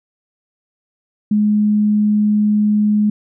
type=tone; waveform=sine; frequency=210 Hz; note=G#3; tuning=19 cents sharp; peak=-11 dBFS; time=1.31-3.1 s; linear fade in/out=5 ms; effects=none